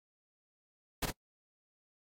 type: noise with echo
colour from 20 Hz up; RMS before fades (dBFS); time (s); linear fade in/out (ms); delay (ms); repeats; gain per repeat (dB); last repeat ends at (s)
pink; -33; 1.02-1.06; 10; 49; 1; -3; 1.109
effects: noise-tail reverb RT60 0.1 s tail -23 dB re dry + AAC 48 kbps